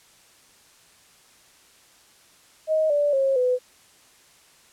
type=tone with pitch steps; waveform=sine; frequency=628 / 582.6 / 540.4 / 501.3 Hz; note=D#5 / D5 / C#5 / B4; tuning=+16 / -14 / -44 / +26 cents; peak=-18 dBFS; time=2.67-3.59 s; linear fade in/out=50 ms; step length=230 ms; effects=white hiss -55 dBFS RMS until 4.72 s + low-pass 10000 Hz 12 dB/octave